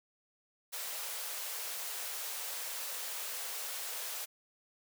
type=high-pass noise; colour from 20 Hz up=white; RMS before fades=-40 dBFS; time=0.72-4.26 s; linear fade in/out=20 ms; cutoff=430 Hz; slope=48 dB/octave; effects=none